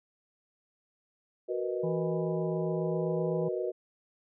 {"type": "chord", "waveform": "sine", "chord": "B major seventh", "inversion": "second", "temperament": "equal", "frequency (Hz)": [370, 466.2, 493.9, 622.3], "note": ["F#4", "A#4", "B4", "D#5"], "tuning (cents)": [0, 0, 0, 0], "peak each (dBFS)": [-33, -36, -36, -37], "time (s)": [1.48, 3.72], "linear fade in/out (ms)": 20}
{"type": "harmonic tone", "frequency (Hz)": 164.81, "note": "E3", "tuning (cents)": 0, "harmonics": [1, 3, 5, 6], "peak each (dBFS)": [-32, -42, -46, -48], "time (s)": [1.83, 3.49], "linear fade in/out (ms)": 10}
{"effects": []}